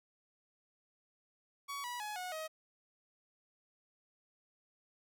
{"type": "tone with pitch steps", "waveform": "sawtooth", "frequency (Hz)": [1125, 973.7, 842.8, 729.5, 631.4], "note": ["C#6", "B5", "G#5", "F#5", "D#5"], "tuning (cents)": [25, -25, 25, -25, 25], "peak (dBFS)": -36, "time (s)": [1.68, 2.48], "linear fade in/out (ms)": 20, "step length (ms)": 160, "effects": []}